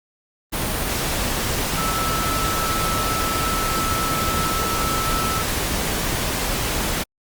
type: tone in noise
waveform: sine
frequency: 1314 Hz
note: E6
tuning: 6 cents flat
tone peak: -24 dBFS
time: 1.77-5.43 s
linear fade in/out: 20 ms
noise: pink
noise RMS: -23 dBFS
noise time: 0.52-7.04 s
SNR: -4 dB
effects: Opus 32 kbps